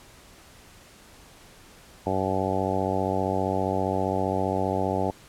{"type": "harmonic tone", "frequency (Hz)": 95.1, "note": "F#2", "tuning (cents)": 48, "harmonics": [1, 2, 3, 4, 5, 6, 7, 8, 9], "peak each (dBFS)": [-32, -32, -32, -32, -32, -32, -32, -32, -32], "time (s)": [2.06, 5.11], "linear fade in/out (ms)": 5, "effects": ["pink hiss -51 dBFS RMS until 5.28 s", "low-pass 12000 Hz 12 dB/octave"]}